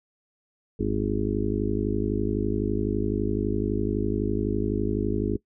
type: harmonic tone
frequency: 51.91 Hz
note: G#1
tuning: in tune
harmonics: 1 / 2 / 4 / 5 / 6 / 7 / 8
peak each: -31 / -31 / -31 / -31 / -31 / -31 / -31 dBFS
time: 0.79-5.37 s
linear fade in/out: 10 ms
effects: noise-tail reverb RT60 0.1 s tail -20 dB re dry